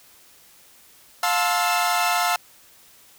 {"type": "chord", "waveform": "sawtooth", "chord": "F major seventh", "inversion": "none", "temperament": "equal with one note detuned", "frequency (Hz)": [708.6, 880, 1046.5, 1318.5], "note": ["F5", "A5", "C6", "E6"], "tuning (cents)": [25, 0, 0, 0], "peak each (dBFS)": [-19, -22, -25, -21], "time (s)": [1.23, 2.36], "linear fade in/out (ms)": 2, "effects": ["white hiss -52 dBFS RMS until 3.18 s"]}